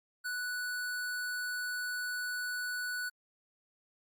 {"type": "tone", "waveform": "square", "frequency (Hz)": 1480, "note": "F#6", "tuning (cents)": 0, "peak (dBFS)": -35, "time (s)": [0.24, 3.1], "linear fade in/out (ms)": 20, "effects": ["Opus 48 kbps"]}